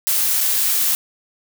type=noise with dropouts; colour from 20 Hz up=blue; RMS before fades=-18 dBFS; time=0.07-0.95 s; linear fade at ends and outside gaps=0 ms; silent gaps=0.406-0.41 s; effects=none